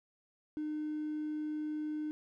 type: tone with hard clipping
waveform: triangle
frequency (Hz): 304.3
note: D#4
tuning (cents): -38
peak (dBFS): -35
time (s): 0.57-2.11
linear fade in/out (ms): 0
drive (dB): 4
effects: none